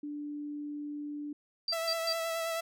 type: tone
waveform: sine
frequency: 293.7 Hz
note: D4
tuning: in tune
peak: -36 dBFS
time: 0.03-1.33 s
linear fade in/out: 5 ms
type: tone bursts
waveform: sine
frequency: 4699 Hz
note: D8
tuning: in tune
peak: -29 dBFS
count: 3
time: 1.68-2.128 s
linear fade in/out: 2 ms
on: 56 ms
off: 140 ms
type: tone with vibrato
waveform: sawtooth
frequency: 659.3 Hz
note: E5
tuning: in tune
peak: -28 dBFS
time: 1.72-2.61 s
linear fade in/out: 10 ms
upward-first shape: sine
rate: 9.5 Hz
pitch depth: 19 cents each way
effects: none